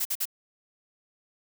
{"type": "noise bursts", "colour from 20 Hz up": "blue", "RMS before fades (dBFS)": -28, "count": 3, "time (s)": [0, 0.255], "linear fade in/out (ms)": 10, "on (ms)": 53, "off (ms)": 48, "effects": []}